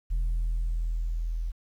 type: tone with level ramp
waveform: sine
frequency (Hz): 41.2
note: E1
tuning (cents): 0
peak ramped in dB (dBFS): -21 to -27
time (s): 0.1-1.52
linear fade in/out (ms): 20
effects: tanh soft clip ceiling -23 dBFS + 10-bit